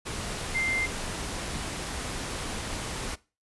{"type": "tone in noise", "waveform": "sine", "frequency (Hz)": 2093, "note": "C7", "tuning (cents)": 0, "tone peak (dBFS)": -25, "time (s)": [0.54, 0.87], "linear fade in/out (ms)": 20, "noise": "pink", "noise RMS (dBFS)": -34, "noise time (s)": [0.05, 3.16], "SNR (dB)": 6, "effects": ["noise-tail reverb RT60 0.3 s tail -20 dB re dry", "resampled to 24000 Hz"]}